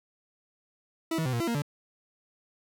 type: tone with pitch steps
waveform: 40% pulse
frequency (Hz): 326.4 / 161.1 / 128.1 / 118.1 / 337.3 / 234 / 145.4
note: E4 / E3 / C3 / A#2 / E4 / A#3 / D3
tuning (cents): -17 / -39 / -36 / +23 / +40 / +7 / -17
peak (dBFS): -26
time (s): 1.11-1.621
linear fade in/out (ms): 5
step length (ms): 73
effects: none